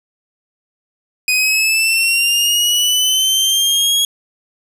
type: linear sweep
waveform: sawtooth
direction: up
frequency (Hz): 2489 to 3322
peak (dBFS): -9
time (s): 1.28-4.05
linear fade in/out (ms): 2
effects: resampled to 32000 Hz + 7-bit